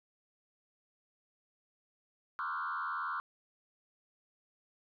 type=tone with frequency modulation; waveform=sine; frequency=1248 Hz; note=D#6; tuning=5 cents sharp; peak=-33 dBFS; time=2.39-3.2 s; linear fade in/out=0 ms; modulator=81.3 Hz; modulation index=2.8; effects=tanh soft clip ceiling -30 dBFS